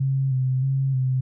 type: tone with vibrato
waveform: sine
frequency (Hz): 132.3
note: C3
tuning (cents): +20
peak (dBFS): -19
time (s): 0-1.21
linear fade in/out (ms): 10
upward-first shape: square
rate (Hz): 1.6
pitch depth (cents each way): 34
effects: none